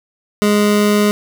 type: tone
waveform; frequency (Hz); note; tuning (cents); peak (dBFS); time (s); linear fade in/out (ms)
25% pulse; 207.7; G#3; 0; -7; 0.42-1.11; 0
effects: 8-bit